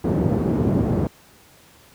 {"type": "band-pass noise", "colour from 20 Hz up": "pink", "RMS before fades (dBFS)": -20, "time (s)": [0.04, 1.07], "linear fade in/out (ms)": 2, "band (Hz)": [110, 360], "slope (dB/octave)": 12, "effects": ["pink hiss -51 dBFS RMS until 1.94 s", "high-pass 60 Hz 12 dB/octave"]}